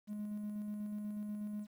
triangle tone with tremolo, 209.1 Hz, G#3, 12 cents sharp, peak -35 dBFS, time 0.07-1.67 s, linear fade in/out 50 ms, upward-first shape square, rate 8.2 Hz, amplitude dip 25%, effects tanh soft clip ceiling -32 dBFS + 11-bit

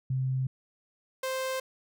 sine / sawtooth tone pair in turn, 130.81 / 523.2 Hz, C3 / C5, 0 / 0 cents, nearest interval 2 octaves, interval 2400 cents, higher second, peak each -26 dBFS, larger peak neither, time 0.1-0.47 / 1.23-1.6 s, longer neither, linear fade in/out 5 ms, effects none

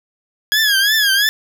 20% pulse tone with vibrato, 1661.2 Hz, G#6, in tune, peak -7 dBFS, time 0.52-1.29 s, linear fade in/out 0 ms, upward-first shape triangle, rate 2.9 Hz, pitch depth 130 cents each way, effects none

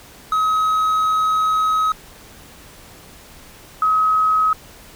triangle / sine tone pair in turn, 1273 / 1273 Hz, D#6 / D#6, +39 / +39 cents, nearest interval unison, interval 0 cents, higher neither, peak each -13 dBFS, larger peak neither, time 0.32-1.92 / 3.82-4.53 s, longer first, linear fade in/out 2 ms, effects pink hiss -43 dBFS RMS until 4.95 s

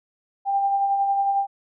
sine tone with tremolo, 793 Hz, G5, 20 cents sharp, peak -17 dBFS, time 0.45-1.47 s, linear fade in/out 50 ms, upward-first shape sine, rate 11 Hz, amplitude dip 35%, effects none

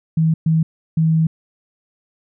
sine tone bursts at uneven times, 160.7 Hz, E3, 44 cents flat, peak -12 dBFS, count 3, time 0.17-0.34 / 0.46-0.63 / 0.97-1.27 s, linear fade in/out 5 ms, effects none

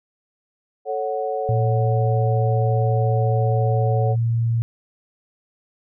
sine chord, F# minor, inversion first, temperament equal, 440 / 554.4 / 740 Hz, A4 / C#5 / F#5, 0 / 0 / 0 cents, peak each -26 dBFS, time 0.85-4.16 s, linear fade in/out 50 ms
sine tone, 115.6 Hz, A#2, 14 cents flat, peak -17 dBFS, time 1.49-4.62 s, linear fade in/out 0 ms
effects none

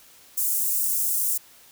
white high-pass noise, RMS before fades -24 dBFS, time 0.37-1.38 s, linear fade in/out 10 ms, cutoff 7600 Hz, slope 24 dB/octave, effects white hiss -52 dBFS RMS until 1.71 s

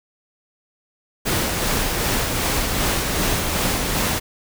pink noise with tremolo, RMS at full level -20 dBFS, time 1.25-4.2 s, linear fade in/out 20 ms, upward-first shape sine, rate 2.6 Hz, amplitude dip 30%, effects none

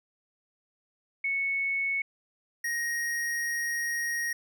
sine / square tone pair in turn, 2209 / 1875 Hz, C#7 / A#6, -7 / +10 cents, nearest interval minor third, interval 283 cents, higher first, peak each -26 / -29 dBFS, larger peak first, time 1.24-2.02 / 2.64-4.33 s, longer second, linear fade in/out 5 ms, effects none

